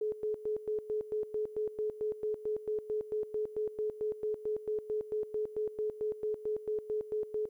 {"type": "tone with tremolo", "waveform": "sine", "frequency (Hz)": 427.5, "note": "A4", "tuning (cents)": -50, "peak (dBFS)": -30, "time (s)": [0.01, 7.49], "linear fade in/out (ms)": 5, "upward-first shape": "square", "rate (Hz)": 4.5, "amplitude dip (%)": 80, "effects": ["12-bit"]}